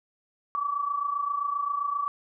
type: tone pair together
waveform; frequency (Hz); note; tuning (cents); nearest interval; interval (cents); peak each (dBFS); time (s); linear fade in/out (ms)
sine; 1125.4 / 1153; C#6 / D6; +26 / -32; unison; 42; -32 / -27; 0.55-2.08; 0
effects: none